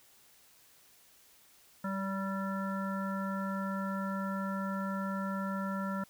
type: harmonic tone with a mistuned harmonic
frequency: 194.6 Hz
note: G3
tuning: 12 cents flat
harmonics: 1 / 3 / 5 / 7 / 9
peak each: -34 / -42 / -43 / -40 / -47 dBFS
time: 1.84-6.04 s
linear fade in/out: 5 ms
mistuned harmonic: 3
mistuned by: -19 cents
effects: white hiss -62 dBFS RMS until 6.09 s